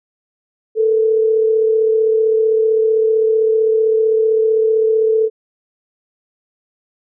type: tone pair together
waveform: sine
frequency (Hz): 440 / 475.6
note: A4 / A#4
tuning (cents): 0 / +35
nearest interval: minor second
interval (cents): 135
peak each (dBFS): -11 / -23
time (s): 0.75-5.3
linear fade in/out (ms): 50
effects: none